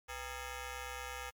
10% pulse ring-modulated tone, 432.3 Hz, A4, 31 cents flat, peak -30 dBFS, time 0.08-1.31 s, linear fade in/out 20 ms, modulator 368 Hz, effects MP3 96 kbps

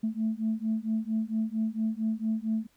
sine beating tone pair, 218.4 / 222.8 Hz, A3 / A3, -13 / +22 cents, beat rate 4.4 Hz, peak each -29 dBFS, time 0.03-2.67 s, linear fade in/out 10 ms, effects tanh soft clip ceiling -20 dBFS + pink hiss -67 dBFS RMS until 2.76 s

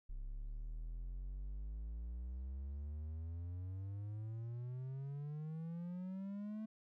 triangle exponential sweep, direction up, 32.7 to 220 Hz, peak -40 dBFS, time 0.09-6.66 s, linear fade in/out 10 ms, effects none

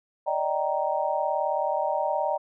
sine chord, Eb major seventh, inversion third, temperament just, 583.4 / 622.3 / 777.8 / 933.4 Hz, D5 / Eb5 / G5 / Bb5, -12 / 0 / -14 / +2 cents, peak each -29 dBFS, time 0.26-2.38 s, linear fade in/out 20 ms, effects none

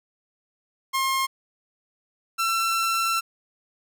sawtooth tone pair in turn, 1068 / 1345.6 Hz, C6 / E6, +35 / +35 cents, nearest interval major third, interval 400 cents, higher second, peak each -18 / -18 dBFS, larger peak neither, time 0.93-1.27 / 2.38-3.21 s, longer second, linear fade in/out 20 ms, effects none

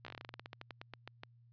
slowing click train, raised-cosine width 0.3 ms, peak -29 dBFS, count 20, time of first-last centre 0.05-1.235 s, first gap 15 ms, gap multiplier 1.14, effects added 118 Hz sine -61 dBFS peak until 1.52 s + resampled to 11025 Hz

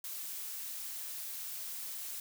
blue noise with amplitude modulation, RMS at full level -40 dBFS, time 0.04-2.2 s, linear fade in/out 2 ms, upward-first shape sine, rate 220 Hz, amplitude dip 40%, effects none

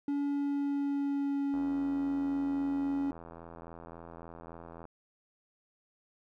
triangle tone with pitch glide, 284.5 to 278.6 Hz, C#4 to C#4, +45 to +9 cents, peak -27 dBFS, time 0.08-3.11 s, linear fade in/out 2 ms, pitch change -36 cents, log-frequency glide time 0.24-1.84 s
click train, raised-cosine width 1 ms, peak -33 dBFS, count 278, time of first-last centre 1.54-4.853 s, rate 83.6 Hz
effects none

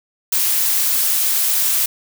blue noise, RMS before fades -17 dBFS, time 0.32-1.86 s, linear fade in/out 5 ms, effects none

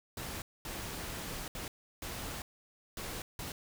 pink noise bursts at uneven times, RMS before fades -41 dBFS, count 6, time 0.17-0.42 / 0.65-1.48 / 1.55-1.68 / 2.02-2.42 / 2.97-3.22 / 3.39-3.52 s, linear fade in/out 2 ms, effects none

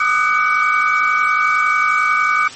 sine tone cluster, 1208 / 1259 / 1492 / 2271 Hz, D6 / D#6 / F#6 / C#7, +48 / +20 / +14 / +41 cents, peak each -18 dBFS, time 0-2.48 s, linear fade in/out 5 ms, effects white hiss -33 dBFS RMS until 2.55 s + MP3 32 kbps

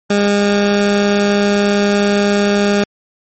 20% pulse tone, 203.3 Hz, G#3, 37 cents flat, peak -6 dBFS, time 0.1-2.84 s, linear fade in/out 5 ms, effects low-pass 9000 Hz 12 dB/octave + MP3 32 kbps

